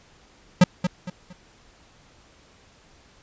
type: tone with echo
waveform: square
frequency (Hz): 180.4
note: F#3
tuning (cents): -44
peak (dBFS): -10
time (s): 0.61-0.64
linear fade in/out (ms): 5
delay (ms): 230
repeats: 3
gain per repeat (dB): -10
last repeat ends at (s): 1.33
effects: pink hiss -55 dBFS RMS until 3.22 s + resampled to 16000 Hz